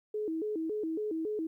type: tone with vibrato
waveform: sine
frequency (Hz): 370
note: F#4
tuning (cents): 0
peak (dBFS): -31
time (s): 0.14-1.47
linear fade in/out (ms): 5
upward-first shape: square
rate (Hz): 3.6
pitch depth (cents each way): 240
effects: 12-bit